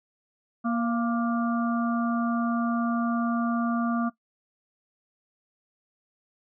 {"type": "harmonic tone with a mistuned harmonic", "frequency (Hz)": 235.3, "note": "A#3", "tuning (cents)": 16, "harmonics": [1, 3, 5, 6], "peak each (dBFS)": [-24, -34, -32, -38], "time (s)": [0.64, 4.1], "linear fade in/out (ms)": 20, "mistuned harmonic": 3, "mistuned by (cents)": -43, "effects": ["noise-tail reverb RT60 0.1 s tail -17 dB re dry"]}